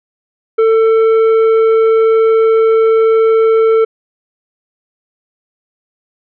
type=tone with tanh clipping; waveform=triangle; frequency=446.5 Hz; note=A4; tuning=25 cents sharp; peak=-8 dBFS; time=0.58-3.85 s; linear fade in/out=10 ms; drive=12 dB; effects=none